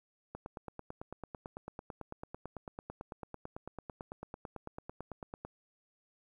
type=click train; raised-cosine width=1 ms; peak=-28 dBFS; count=47; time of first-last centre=0.35-5.45 s; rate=9.02 Hz; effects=11-bit